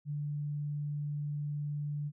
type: tone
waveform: sine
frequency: 146.83 Hz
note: D3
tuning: in tune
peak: -33 dBFS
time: 0.05-2.12 s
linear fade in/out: 50 ms
effects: none